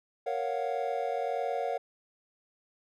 triangle chord, Gb major seventh, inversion first, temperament equal, 466.2 / 554.4 / 698.5 / 740 Hz, Bb4 / Db5 / F5 / Gb5, 0 / 0 / 0 / 0 cents, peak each -33 dBFS, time 0.26-1.78 s, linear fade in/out 10 ms, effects none

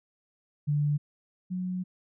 sine tone pair in turn, 146.83 / 182.91 Hz, D3 / F#3, 0 / -20 cents, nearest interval major third, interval 380 cents, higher second, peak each -23 / -29 dBFS, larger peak first, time 0.67-0.98 / 1.5-1.84 s, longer second, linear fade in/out 20 ms, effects none

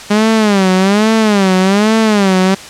sawtooth tone with vibrato, 203.3 Hz, G#3, 37 cents flat, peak -4 dBFS, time 0.1-2.55 s, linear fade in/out 10 ms, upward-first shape sine, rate 1.2 Hz, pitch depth 160 cents each way, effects white hiss -30 dBFS RMS until 2.69 s + low-pass 7000 Hz 12 dB/octave

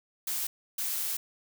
blue noise bursts at uneven times, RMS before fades -32 dBFS, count 2, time 0.27-0.47 / 0.78-1.17 s, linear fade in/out 5 ms, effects none

